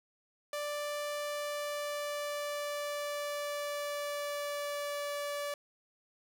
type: tone with pitch glide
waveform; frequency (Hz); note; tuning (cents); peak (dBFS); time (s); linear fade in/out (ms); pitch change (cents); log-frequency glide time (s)
sawtooth; 587.3 to 578.2; D5 to D5; 0 to -27; -31; 0.53-5.54; 2; -27; 1.12-5.21
effects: none